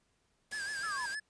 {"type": "noise", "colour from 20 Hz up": "white", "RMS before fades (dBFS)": -46, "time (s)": [0.51, 1.15], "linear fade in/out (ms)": 5}
{"type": "tone with vibrato", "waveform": "square", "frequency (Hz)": 1650, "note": "G#6", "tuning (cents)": -12, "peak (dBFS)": -37, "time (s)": [0.52, 1.2], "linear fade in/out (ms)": 10, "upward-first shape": "sine", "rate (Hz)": 6.5, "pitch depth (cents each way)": 87}
{"type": "exponential sweep", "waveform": "sine", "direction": "down", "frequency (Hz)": [1396.9, 937], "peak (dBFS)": -37, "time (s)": [0.83, 1.06], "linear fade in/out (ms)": 5}
{"effects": ["pink hiss -75 dBFS RMS until 1.29 s", "resampled to 22050 Hz"]}